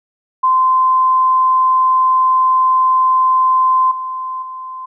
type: tone with level steps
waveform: sine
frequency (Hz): 1035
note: C6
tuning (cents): -19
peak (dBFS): -9 / -20 / -25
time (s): 0.43-4.86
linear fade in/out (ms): 10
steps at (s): 3.91 / 4.42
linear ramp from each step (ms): 5
effects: none